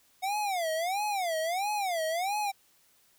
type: tone with vibrato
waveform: square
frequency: 731 Hz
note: F#5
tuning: 21 cents flat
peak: -29 dBFS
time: 0.22-2.52 s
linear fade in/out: 20 ms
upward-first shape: sine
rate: 1.5 Hz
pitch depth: 250 cents each way
effects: white hiss -65 dBFS RMS until 3.18 s